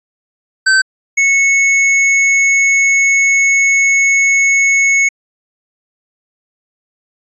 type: tone pair in turn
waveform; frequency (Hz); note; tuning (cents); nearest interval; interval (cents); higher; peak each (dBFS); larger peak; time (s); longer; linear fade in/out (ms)
square; 1544 / 2201; G6 / C#7; -27 / -13; tritone; 614; second; -8 / -9; first; 0.66-0.82 / 1.17-5.09; second; 10
effects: resampled to 22050 Hz